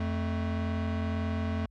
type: tone pair together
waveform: square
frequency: 87.31 / 220 Hz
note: F2 / A3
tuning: 0 / 0 cents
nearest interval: octave + major third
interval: 1600 cents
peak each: -31 / -34 dBFS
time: 0-1.66 s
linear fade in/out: 5 ms
effects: added 50 Hz sine -60 dBFS peak until 1.7 s + low-pass 3000 Hz 12 dB/octave